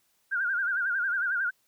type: tone with vibrato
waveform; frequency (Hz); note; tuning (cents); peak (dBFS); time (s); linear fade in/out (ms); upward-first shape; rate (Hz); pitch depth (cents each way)
sine; 1500; F#6; +23; -25; 0.31-1.51; 20; sine; 11; 120
effects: white hiss -70 dBFS RMS until 1.67 s